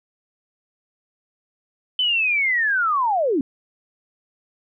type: linear sweep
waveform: sine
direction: down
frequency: 3060 to 245.3 Hz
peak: -17 dBFS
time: 1.99-3.41 s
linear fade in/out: 2 ms
effects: none